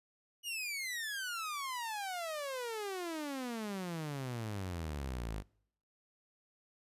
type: exponential sweep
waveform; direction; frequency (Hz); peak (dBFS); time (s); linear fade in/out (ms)
sawtooth; down; 2931 to 49.2; -34; 0.43-5.44; 50
effects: noise-tail reverb RT60 0.7 s tail -25 dB re dry + resampled to 32000 Hz